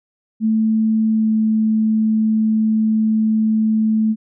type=tone with pitch glide; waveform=sine; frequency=220 to 218.6 Hz; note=A3 to A3; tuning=0 to -11 cents; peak=-13 dBFS; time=0.4-4.16 s; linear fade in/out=50 ms; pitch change=-11 cents; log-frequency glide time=1.1-1.31 s; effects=none